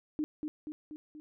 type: tone with echo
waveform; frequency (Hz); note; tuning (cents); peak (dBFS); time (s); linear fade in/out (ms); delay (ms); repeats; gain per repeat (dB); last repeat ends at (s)
sine; 303.7; D#4; -42; -29; 0.19-0.24; 0; 240; 4; -4; 1.2
effects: none